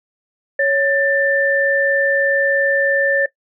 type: tone pair together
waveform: sine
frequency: 554.4 / 1778.5 Hz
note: C#5 / A6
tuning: 0 / +18 cents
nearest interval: octave + minor sixth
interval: 2018 cents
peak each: -16 dBFS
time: 0.59-3.26 s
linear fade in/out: 5 ms
effects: noise-tail reverb RT60 0.1 s tail -19 dB re dry